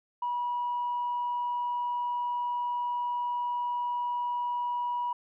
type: tone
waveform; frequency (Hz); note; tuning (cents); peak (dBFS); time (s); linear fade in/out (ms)
sine; 970; B5; -31; -27; 0.22-5.13; 5
effects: tanh soft clip ceiling -24 dBFS